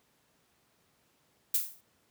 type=noise with exponential decay; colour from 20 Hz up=violet; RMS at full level=-24 dBFS; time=1.54-1.81 s; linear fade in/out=5 ms; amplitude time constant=58 ms; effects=pink hiss -70 dBFS RMS until 2.1 s + high-pass 100 Hz 12 dB/octave